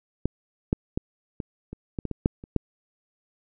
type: clicks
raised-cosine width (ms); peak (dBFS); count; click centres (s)
3; -10 / -8 / -12 / -18 / -23 / -16 / -16 / -17 / -6 / -27 / -8; 11; 0.256 / 0.729 / 0.975 / 1.402 / 1.73 / 1.988 / 2.053 / 2.113 / 2.259 / 2.439 / 2.563
effects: none